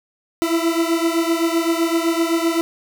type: beating tone pair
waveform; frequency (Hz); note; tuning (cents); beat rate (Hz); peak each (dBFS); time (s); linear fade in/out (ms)
40% pulse; 329.6 / 337.4; E4 / E4; 0 / +40; 7.8; -18 / -20; 0.42-2.61; 0
effects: none